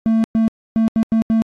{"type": "tone bursts at uneven times", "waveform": "triangle", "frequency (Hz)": 223.7, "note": "A3", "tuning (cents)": 29, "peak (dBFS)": -10, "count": 6, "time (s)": [[0.06, 0.24], [0.35, 0.48], [0.76, 0.88], [0.96, 1.03], [1.12, 1.22], [1.3, 1.42]], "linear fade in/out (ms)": 0, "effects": ["AAC 32 kbps"]}